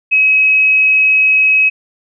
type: tone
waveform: sine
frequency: 2553 Hz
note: D#7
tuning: 44 cents sharp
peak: -7 dBFS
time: 0.11-1.7 s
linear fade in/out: 20 ms
effects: none